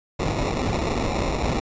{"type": "noise with sample-and-hold", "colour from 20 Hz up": "pink", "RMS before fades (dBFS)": -24, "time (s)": [0.19, 1.6], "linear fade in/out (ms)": 10, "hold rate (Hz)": 1575, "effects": ["resampled to 16000 Hz"]}